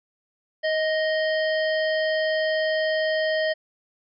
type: harmonic tone with a mistuned harmonic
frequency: 628 Hz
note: D#5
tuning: 16 cents sharp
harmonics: 1 / 3 / 5 / 7 / 8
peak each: -22 / -27 / -34 / -39 / -39 dBFS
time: 0.63-3.54 s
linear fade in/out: 20 ms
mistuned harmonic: 3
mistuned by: -16 cents
effects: none